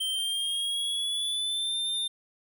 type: tone with pitch glide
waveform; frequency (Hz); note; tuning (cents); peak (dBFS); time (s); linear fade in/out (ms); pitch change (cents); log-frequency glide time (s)
square; 3136 to 3602; G7 to A7; 0 to +40; -28; 0-2.08; 10; +240; 0.11-1.78
effects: none